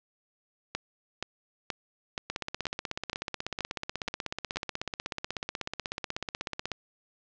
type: two click trains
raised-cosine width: 0.2 ms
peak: -15 / -14 dBFS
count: 73 / 9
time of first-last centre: 2.3-6.717 / 0.75-4.56 s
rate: 16.3 / 2.1 Hz
effects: low-pass 6000 Hz 12 dB/octave